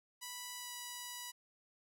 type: tone with pitch glide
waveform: 5% pulse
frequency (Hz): 985 to 978.2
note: B5 to B5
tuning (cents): -5 to -17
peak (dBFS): -32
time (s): 0.21-1.32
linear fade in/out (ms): 20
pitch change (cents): -12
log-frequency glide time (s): 0.57-0.72
effects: none